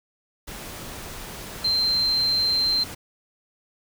sine tone in noise, 4133 Hz, C8, 22 cents flat, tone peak -19 dBFS, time 1.64-2.84 s, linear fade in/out 10 ms, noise pink, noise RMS -37 dBFS, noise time 0.47-2.95 s, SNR +15 dB, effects none

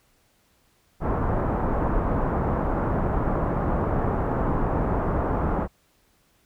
pink low-pass noise, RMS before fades -24 dBFS, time 1-5.68 s, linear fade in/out 50 ms, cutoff 1200 Hz, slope 24 dB/octave, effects pink hiss -64 dBFS RMS until 6.45 s

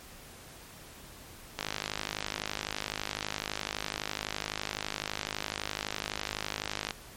click train, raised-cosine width 0.2 ms, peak -14 dBFS, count 277, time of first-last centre 1.59-6.908 s, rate 51.9 Hz, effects pink hiss -50 dBFS RMS until 7.16 s + MP3 64 kbps

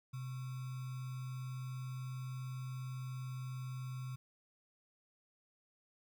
sine tone with sample-and-hold, 128.6 Hz, C3, 30 cents flat, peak -40 dBFS, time 0.13-4.16 s, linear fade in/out 10 ms, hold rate 1225 Hz, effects none

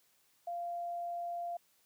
sine tone, 693 Hz, F5, 14 cents flat, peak -36 dBFS, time 0.47-1.57 s, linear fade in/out 5 ms, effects white hiss -71 dBFS RMS until 1.85 s + high-pass 80 Hz 12 dB/octave

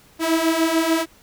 sawtooth beating tone pair, 321.3 / 328.1 Hz, E4 / E4, -44 / -8 cents, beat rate 6.8 Hz, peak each -18 / -15 dBFS, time 0.19-1.06 s, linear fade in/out 50 ms, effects pink hiss -52 dBFS RMS until 1.22 s

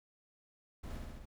brown noise with echo, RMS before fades -43 dBFS, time 0.83-0.98 s, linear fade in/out 10 ms, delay 69 ms, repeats 4, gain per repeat -2 dB, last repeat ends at 1.256 s, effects none

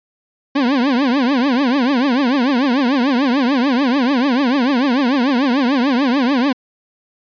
40% pulse tone with vibrato, 261.6 Hz, C4, in tune, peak -12 dBFS, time 0.55-6.53 s, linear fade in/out 10 ms, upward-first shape triangle, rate 6.8 Hz, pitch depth 230 cents each way, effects resampled to 11025 Hz

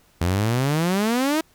sawtooth exponential sweep, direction up, 82.8 to 326 Hz, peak -15 dBFS, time 0.21-1.41 s, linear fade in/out 5 ms, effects pink hiss -58 dBFS RMS until 1.54 s

